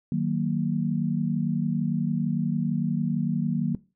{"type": "chord", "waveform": "sine", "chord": "D# minor", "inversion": "none", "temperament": "just", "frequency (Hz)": [155.56, 186.68, 233.3], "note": ["D#3", "F#3", "A#3"], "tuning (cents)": [0, 16, 2], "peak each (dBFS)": -27, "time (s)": [0.12, 3.75], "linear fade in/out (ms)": 2, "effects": ["noise-tail reverb RT60 0.3 s tail -20 dB re dry"]}